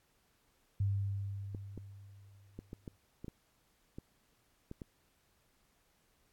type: tone with exponential decay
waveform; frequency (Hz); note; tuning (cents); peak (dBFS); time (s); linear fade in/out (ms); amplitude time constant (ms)
sine; 99.2; G2; +21; -28; 0.8-2.97; 5; 470
type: clicks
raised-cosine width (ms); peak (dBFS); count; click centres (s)
3; -31; 10; 1.548 / 1.777 / 2.59 / 2.731 / 2.878 / 3.245 / 3.282 / 3.985 / 4.714 / 4.818
effects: pink hiss -73 dBFS RMS until 6.32 s + AAC 64 kbps